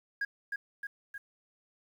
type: tone with echo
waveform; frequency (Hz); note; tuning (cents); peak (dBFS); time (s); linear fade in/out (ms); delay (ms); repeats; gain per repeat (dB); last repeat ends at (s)
sine; 1637; G#6; -25; -27; 0.21-0.25; 5; 310; 3; -4; 1.18
effects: tanh soft clip ceiling -28 dBFS + 10-bit